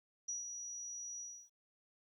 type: tone with ADSR envelope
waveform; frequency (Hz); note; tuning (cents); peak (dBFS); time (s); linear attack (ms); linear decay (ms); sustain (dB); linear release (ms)
sine; 5820; F#8; -29; -37; 0.28-1.5; 9; 150; -6; 300
effects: 13-bit